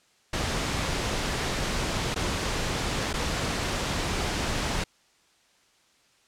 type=noise with dropouts; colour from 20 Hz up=pink; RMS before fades=-28 dBFS; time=0.33-4.84 s; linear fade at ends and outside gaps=5 ms; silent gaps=2.145-2.159 / 3.13-3.138 s; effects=white hiss -63 dBFS RMS until 6.27 s + low-pass 7000 Hz 12 dB/octave